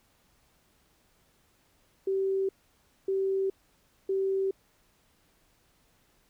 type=tone bursts; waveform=sine; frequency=386.2 Hz; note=G4; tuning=26 cents flat; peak=-25 dBFS; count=3; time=2.07-4.51 s; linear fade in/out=5 ms; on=420 ms; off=590 ms; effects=pink hiss -67 dBFS RMS until 6.29 s